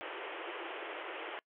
pink band-pass noise, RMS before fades -43 dBFS, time 0.01-1.39 s, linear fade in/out 0 ms, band 320 to 3200 Hz, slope 96 dB/octave, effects noise-tail reverb RT60 0.1 s tail -24 dB re dry

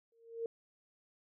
sine tone with exponential growth, 459.5 Hz, A#4, 25 cents flat, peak -32 dBFS, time 0.12-0.46 s, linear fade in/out 2 ms, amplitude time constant 72 ms, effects none

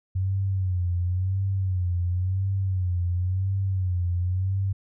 sine tone with vibrato, 92.5 Hz, F#2, in tune, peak -22 dBFS, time 0.15-4.73 s, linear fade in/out 10 ms, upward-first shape sine, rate 0.95 Hz, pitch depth 88 cents each way, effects none

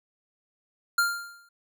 square tone with exponential decay, 1396.9 Hz, F6, in tune, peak -19 dBFS, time 0.98-1.49 s, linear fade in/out 5 ms, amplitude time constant 110 ms, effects none

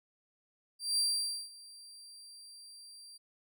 30% pulse tone with ADSR envelope, 4713 Hz, D8, 5 cents sharp, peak -24 dBFS, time 0.79-3.18 s, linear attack 190 ms, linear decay 510 ms, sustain -23 dB, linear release 16 ms, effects none

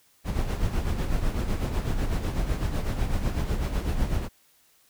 brown noise with tremolo, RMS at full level -24 dBFS, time 0.24-4.29 s, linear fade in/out 50 ms, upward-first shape sine, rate 8 Hz, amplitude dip 55%, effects white hiss -62 dBFS RMS until 4.89 s

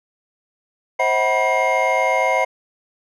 triangle tone cluster, 528 / 641 / 749 / 975 / 2129 Hz, C5 / E5 / F#5 / B5 / C7, +16 / -49 / +21 / -23 / +30 cents, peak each -20 dBFS, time 0.99-2.45 s, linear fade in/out 10 ms, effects none

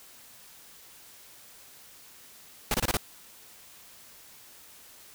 pink noise bursts, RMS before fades -26 dBFS, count 5, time 2.71-2.97 s, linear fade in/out 2 ms, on 32 ms, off 25 ms, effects white hiss -52 dBFS RMS until 5.14 s

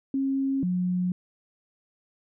sine tone pair in turn, 270.6 / 180.6 Hz, C#4 / F#3, -42 / -42 cents, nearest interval perfect fifth, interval 700 cents, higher first, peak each -23 dBFS, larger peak neither, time 0.14-0.63 / 0.63-1.12 s, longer neither, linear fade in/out 2 ms, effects none

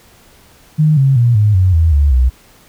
sine tone with pitch steps, 153.9 / 135.53 / 119.36 / 105.12 / 92.57 / 81.53 / 71.8 / 63.23 Hz, D#3 / C#3 / A#2 / G#2 / F#2 / E2 / D2 / B1, -19 / -39 / +41 / +21 / +1 / -19 / -39 / +41 cents, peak -7 dBFS, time 0.78-2.3 s, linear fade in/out 20 ms, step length 190 ms, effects pink hiss -46 dBFS RMS until 2.68 s

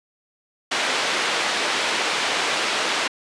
white band-pass noise, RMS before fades -23 dBFS, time 0.71-3.08 s, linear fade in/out 10 ms, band 330 to 3300 Hz, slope 12 dB/octave, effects resampled to 22050 Hz

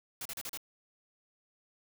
white noise bursts, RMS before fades -40 dBFS, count 5, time 0.21-0.574 s, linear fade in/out 2 ms, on 44 ms, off 36 ms, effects none

